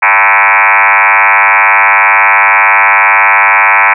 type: tone with frequency modulation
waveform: sine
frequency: 1617 Hz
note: G#6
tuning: 47 cents flat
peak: -3 dBFS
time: 0.02-3.94 s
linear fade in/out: 10 ms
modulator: 102 Hz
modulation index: 7.9
effects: none